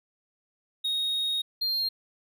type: tone pair in turn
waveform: triangle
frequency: 3743 / 4201 Hz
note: A#7 / C8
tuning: +6 / +6 cents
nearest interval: major second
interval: 200 cents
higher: second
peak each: -24 dBFS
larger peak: neither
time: 0.84-1.42 / 1.61-1.89 s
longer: first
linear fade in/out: 10 ms
effects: none